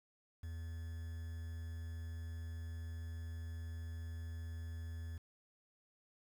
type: tone with quantisation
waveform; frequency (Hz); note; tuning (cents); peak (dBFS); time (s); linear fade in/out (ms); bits
triangle; 82.41; E2; 0; -40; 0.43-5.18; 5; 10
effects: none